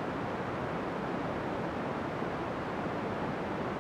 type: band-pass noise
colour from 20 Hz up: pink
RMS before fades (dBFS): -35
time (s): 0-3.79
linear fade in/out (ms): 0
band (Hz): 160 to 1300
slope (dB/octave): 12
effects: none